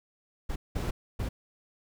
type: noise bursts at uneven times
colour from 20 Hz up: brown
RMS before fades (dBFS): -31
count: 3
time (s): 0.49-0.56 / 0.75-0.91 / 1.19-1.29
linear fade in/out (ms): 10
effects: none